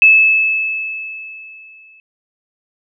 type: tone with exponential decay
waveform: sine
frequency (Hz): 2608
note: E7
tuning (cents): -19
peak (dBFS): -3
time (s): 0.02-2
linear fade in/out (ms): 1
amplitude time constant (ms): 430
effects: none